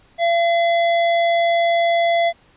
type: tone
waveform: square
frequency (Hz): 680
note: F5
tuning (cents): -46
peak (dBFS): -15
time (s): 0.18-2.33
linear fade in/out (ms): 50
effects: pink hiss -54 dBFS RMS until 2.56 s + resampled to 8000 Hz